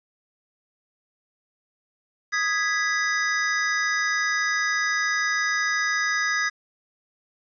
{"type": "chord", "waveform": "square", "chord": "G# minor", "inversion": "second", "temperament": "equal", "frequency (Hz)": [1244.5, 1661.2, 1975.5], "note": ["D#6", "G#6", "B6"], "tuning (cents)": [0, 0, 0], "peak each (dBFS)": [-30, -25, -27], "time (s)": [2.32, 6.5], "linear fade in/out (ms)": 20, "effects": ["resampled to 16000 Hz", "9-bit"]}